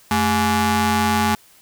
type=ring-modulated tone; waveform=sawtooth; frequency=311.1 Hz; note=D#4; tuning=in tune; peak=-9 dBFS; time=0.11-1.35 s; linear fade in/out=2 ms; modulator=530 Hz; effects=white hiss -51 dBFS RMS until 1.61 s